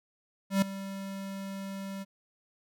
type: tone with ADSR envelope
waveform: square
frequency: 195.1 Hz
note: G3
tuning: 8 cents flat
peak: -21 dBFS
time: 0.5-2.05 s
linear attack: 120 ms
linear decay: 5 ms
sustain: -16 dB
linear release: 31 ms
effects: none